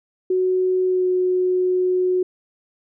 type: tone with pitch glide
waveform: sine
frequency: 370 to 366.2 Hz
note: F#4 to F#4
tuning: 0 to -18 cents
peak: -16 dBFS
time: 0.3-2.23 s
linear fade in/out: 5 ms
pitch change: -18 cents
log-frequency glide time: 0.86-1.07 s
effects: none